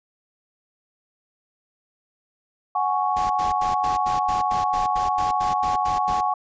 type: chord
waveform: sine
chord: F# suspended second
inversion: none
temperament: just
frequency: 740 / 832.5 / 1110 Hz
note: F#5 / G#5 / C#6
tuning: 0 / +4 / +2 cents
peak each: -24 dBFS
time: 2.75-6.34 s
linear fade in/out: 5 ms
type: noise bursts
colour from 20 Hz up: pink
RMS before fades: -34 dBFS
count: 14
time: 3.16-6.212 s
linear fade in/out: 10 ms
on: 140 ms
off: 84 ms
effects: resampled to 16000 Hz